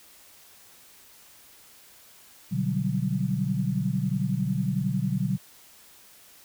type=chord; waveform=sine; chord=G major seventh; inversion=first; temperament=equal with one note detuned; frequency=123.47 / 146.41 / 185 / 196 Hz; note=B2 / D3 / F#3 / G3; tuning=0 / -5 / 0 / 0 cents; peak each=-30 / -29 / -28 / -31 dBFS; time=2.51-5.38 s; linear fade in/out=20 ms; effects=white hiss -53 dBFS RMS until 6.44 s